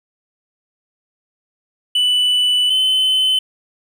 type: tone pair in turn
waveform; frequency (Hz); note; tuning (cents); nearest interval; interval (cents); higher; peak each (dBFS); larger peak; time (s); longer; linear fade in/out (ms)
triangle; 2978 / 3046; F#7 / F#7; +11 / +50; unison; 39; second; -11; neither; 1.95-2.7 / 2.7-3.39; first; 5
effects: none